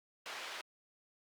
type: band-pass noise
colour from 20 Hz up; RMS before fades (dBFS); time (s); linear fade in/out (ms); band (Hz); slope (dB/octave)
white; -45; 0.26-0.61; 0; 550 to 3100; 12
effects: Opus 48 kbps